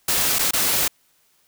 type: noise with dropouts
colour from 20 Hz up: white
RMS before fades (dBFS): -20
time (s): 0.08-0.88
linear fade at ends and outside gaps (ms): 5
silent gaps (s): 0.386-0.391 / 0.51-0.534
effects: white hiss -62 dBFS RMS until 1.47 s